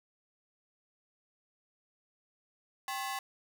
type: ring-modulated tone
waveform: sawtooth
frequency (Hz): 932.3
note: A#5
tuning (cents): 0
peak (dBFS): -28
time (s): 2.88-3.19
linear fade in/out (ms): 2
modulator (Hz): 146
effects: 10-bit